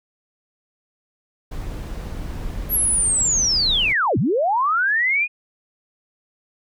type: noise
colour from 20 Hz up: brown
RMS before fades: -29 dBFS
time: 1.51-3.93 s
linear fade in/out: 10 ms
type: linear two-way sweep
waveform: sine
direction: down then up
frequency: 11800 to 92.5 to 2496 Hz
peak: -16 dBFS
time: 2.69-5.28 s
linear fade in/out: 50 ms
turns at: 4.18 s
effects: none